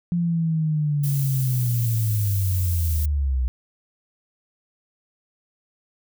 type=linear sweep; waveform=sine; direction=down; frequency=174.61 to 60.9 Hz; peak=-19 dBFS; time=0.12-3.48 s; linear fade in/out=0 ms
type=noise; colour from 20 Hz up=violet; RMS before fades=-32 dBFS; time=1.03-3.06 s; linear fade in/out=10 ms
effects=none